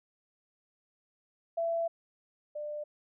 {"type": "tone pair in turn", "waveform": "sine", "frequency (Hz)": [669, 596], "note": ["E5", "D5"], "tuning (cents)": [25, 25], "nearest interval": "major second", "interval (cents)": 200, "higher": "first", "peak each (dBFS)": [-28, -35], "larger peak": "first", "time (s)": [[1.57, 1.88], [2.55, 2.84]], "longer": "first", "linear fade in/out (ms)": 10, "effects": []}